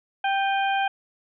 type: harmonic tone with a mistuned harmonic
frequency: 784 Hz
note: G5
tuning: in tune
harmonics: 1 / 2 / 3 / 4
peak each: -22 / -28 / -32 / -34 dBFS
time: 0.24-0.88 s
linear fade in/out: 5 ms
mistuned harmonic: 3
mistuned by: +71 cents
effects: none